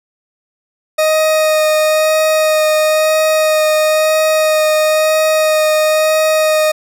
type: tone with vibrato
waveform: 40% pulse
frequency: 622.3 Hz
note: D#5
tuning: in tune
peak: -9 dBFS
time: 0.98-6.72 s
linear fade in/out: 10 ms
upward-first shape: sine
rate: 1 Hz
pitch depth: 12 cents each way
effects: none